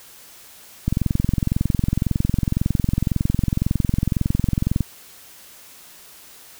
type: click train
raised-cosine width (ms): 5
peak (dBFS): -6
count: 87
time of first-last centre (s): 0.88-4.807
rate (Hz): 21.9
effects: white hiss -45 dBFS RMS until 6.59 s